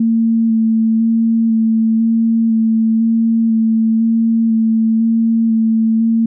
sine tone with vibrato, 225.2 Hz, A3, 40 cents sharp, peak -10 dBFS, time 0-6.26 s, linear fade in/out 5 ms, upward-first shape square, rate 1 Hz, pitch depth 14 cents each way, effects none

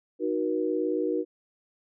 sine chord, D# minor, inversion none, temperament equal with one note detuned, 311.1 / 370 / 477.6 Hz, D#4 / F#4 / A#4, 0 / 0 / +42 cents, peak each -29 dBFS, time 0.19-1.25 s, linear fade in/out 50 ms, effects none

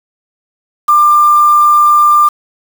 sine tone with quantisation, 1192 Hz, D6, 25 cents sharp, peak -4 dBFS, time 0.88-2.29 s, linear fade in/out 10 ms, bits 4, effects none

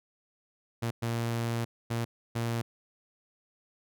sawtooth tone bursts at uneven times, 116.54 Hz, A#2, in tune, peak -25 dBFS, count 4, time 0.82-0.91 / 1.02-1.65 / 1.9-2.05 / 2.35-2.62 s, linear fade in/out 10 ms, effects none

